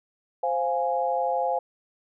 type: chord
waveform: sine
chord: F minor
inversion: second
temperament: equal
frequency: 523.3 / 698.5 / 830.6 Hz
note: C5 / F5 / Ab5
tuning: 0 / 0 / 0 cents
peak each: -27 dBFS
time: 0.43-1.59 s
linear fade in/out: 5 ms
effects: none